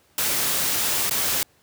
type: noise with dropouts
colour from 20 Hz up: white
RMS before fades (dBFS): -23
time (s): 0.18-1.43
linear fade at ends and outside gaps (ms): 2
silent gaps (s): 1.096-1.109
effects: pink hiss -60 dBFS RMS until 1.62 s + high-pass 60 Hz 12 dB/octave